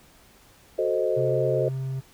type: chord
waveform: sine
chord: F# diminished seventh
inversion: none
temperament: equal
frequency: 370 / 440 / 523.3 / 622.3 Hz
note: F#4 / A4 / C5 / Eb5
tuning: 0 / 0 / 0 / 0 cents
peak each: -28 / -27 / -26 / -27 dBFS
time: 0.78-1.69 s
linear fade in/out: 10 ms
type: tone with pitch glide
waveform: triangle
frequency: 131.1 to 132.7 Hz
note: C3 to C3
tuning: +4 to +25 cents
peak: -25 dBFS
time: 1.16-2.01 s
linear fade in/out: 20 ms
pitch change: +21 cents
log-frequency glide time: 1.27-1.78 s
effects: pink hiss -55 dBFS RMS until 2.13 s